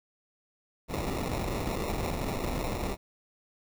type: noise with sample-and-hold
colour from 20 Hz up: pink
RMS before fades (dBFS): -32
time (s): 0.88-2.97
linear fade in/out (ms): 50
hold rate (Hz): 1575
effects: none